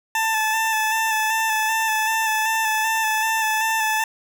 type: tone with vibrato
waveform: 20% pulse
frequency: 880 Hz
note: A5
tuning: in tune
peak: -14 dBFS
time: 0.15-4.04 s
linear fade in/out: 2 ms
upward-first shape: square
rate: 2.6 Hz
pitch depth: 20 cents each way
effects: none